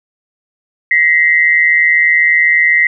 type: tone pair together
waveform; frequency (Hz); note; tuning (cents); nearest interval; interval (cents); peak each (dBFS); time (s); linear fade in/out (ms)
sine; 1904 / 2064; A#6 / C7; +36 / -24; minor second; 140; -10; 0.91-2.87; 2
effects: none